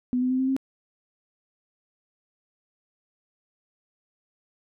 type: tone with pitch steps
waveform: sine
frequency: 249.4 / 253.6 / 257.9 / 262.3 / 266.7 Hz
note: B3 / B3 / C4 / C4 / C4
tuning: +17 / +46 / -25 / +4 / +33 cents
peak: -21 dBFS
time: 0.13-0.565 s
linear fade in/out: 0 ms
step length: 87 ms
effects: none